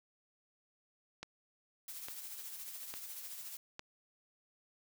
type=click train; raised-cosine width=0.2 ms; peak=-26 dBFS; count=4; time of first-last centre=1.23-3.794 s; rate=1.17 Hz
type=noise with tremolo; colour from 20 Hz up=blue; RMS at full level=-45 dBFS; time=1.88-3.57 s; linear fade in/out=2 ms; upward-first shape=sine; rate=14 Hz; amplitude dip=40%
effects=none